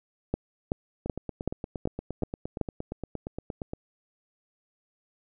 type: two click trains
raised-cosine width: 2 ms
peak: -13 / -20 dBFS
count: 7 / 24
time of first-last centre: 0.34-2.613 / 1.06-3.734 s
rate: 2.64 / 8.6 Hz
effects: none